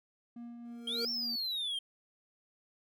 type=tone with tremolo; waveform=triangle; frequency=236.8 Hz; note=A#3; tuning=27 cents sharp; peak=-40 dBFS; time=0.36-1.36 s; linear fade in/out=5 ms; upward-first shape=triangle; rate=3.5 Hz; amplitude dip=35%
type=tone with exponential growth; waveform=square; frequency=465.2 Hz; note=A#4; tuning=4 cents flat; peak=-34 dBFS; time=0.65-1.05 s; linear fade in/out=2 ms; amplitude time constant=86 ms
type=exponential two-way sweep; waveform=triangle; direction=up then down; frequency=3139 to 5490 to 3139 Hz; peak=-32 dBFS; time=0.87-1.79 s; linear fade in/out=5 ms; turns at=1.1 s
effects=none